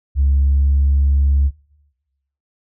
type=tone with pitch glide; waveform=sine; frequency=69.3 to 69.74 Hz; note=C#2 to C#2; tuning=0 to +11 cents; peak=-10 dBFS; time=0.15-1.51 s; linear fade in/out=50 ms; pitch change=+11 cents; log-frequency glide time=0.45-0.67 s; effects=noise-tail reverb RT60 1.0 s tail -21 dB re dry + tanh soft clip ceiling -8 dBFS